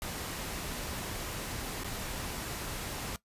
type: noise with dropouts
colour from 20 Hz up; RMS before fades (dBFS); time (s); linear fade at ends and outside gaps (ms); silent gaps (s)
pink; -38; 0.02-3.16; 0; 1.835-1.845
effects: noise-tail reverb RT60 0.1 s tail -18 dB re dry + resampled to 32000 Hz